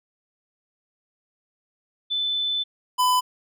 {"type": "tone pair in turn", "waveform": ["sine", "square"], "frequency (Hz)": [3514, 1002.5], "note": ["A7", "B5"], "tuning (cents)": [-3, 26], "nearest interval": "octave + minor seventh", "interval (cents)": 2171, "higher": "first", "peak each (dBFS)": [-22, -18], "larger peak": "second", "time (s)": [[2.1, 2.64], [2.98, 3.21]], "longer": "first", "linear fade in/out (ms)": 20, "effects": []}